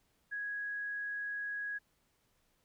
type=tone; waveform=sine; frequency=1661.2 Hz; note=G#6; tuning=in tune; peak=-36 dBFS; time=0.31-1.79 s; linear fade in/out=20 ms; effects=pink hiss -75 dBFS RMS until 2.64 s